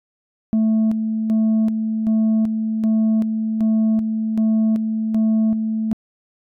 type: tone with tremolo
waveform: sine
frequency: 220 Hz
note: A3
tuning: in tune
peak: -11 dBFS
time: 0.53-5.93 s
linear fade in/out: 0 ms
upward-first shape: square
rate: 1.3 Hz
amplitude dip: 55%
effects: tanh soft clip ceiling -13 dBFS